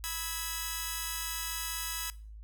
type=chord; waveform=5% pulse; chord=E major; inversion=second; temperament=equal with one note detuned; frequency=987.8 / 1297.4 / 1661.2 Hz; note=B5 / E6 / G#6; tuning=0 / -28 / 0 cents; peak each=-27 dBFS; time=0.04-2.1 s; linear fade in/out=0 ms; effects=noise-tail reverb RT60 0.4 s tail -20 dB re dry + added 53 Hz sine -44 dBFS peak until 2.43 s